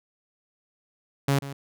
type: tone with echo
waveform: sawtooth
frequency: 139.1 Hz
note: C#3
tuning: 6 cents sharp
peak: -16 dBFS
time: 1.28-1.39 s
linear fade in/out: 5 ms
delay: 140 ms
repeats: 1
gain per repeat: -14 dB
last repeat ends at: 1.53 s
effects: none